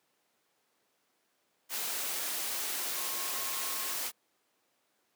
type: tone in noise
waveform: sine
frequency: 1080 Hz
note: C#6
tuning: 45 cents flat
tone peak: -46 dBFS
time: 2.93-3.96 s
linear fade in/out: 50 ms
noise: white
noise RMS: -35 dBFS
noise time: 1.69-4.12 s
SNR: -14 dB
effects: pink hiss -74 dBFS RMS until 5.15 s + high-pass 300 Hz 12 dB/octave